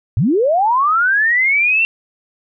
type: linear sweep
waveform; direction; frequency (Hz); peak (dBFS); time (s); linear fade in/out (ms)
sine; up; 86.5 to 2732; -11; 0.17-1.85; 0
effects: none